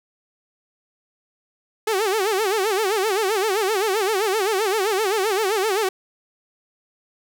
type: tone with vibrato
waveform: sawtooth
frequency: 408.8 Hz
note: G#4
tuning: 27 cents flat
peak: -15 dBFS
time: 1.87-5.89 s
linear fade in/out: 5 ms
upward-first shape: sine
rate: 7.7 Hz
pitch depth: 170 cents each way
effects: none